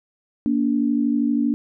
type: tone pair together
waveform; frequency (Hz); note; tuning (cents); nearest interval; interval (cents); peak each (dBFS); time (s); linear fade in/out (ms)
sine; 235.3 / 287.9; A#3 / D4; +16 / -34; minor third; 350; -20 / -20; 0.46-1.54; 0
effects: none